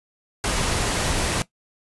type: noise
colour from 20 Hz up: pink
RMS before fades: -23 dBFS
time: 0.44-1.42 s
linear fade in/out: 0 ms
effects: noise-tail reverb RT60 0.1 s tail -17 dB re dry + resampled to 24000 Hz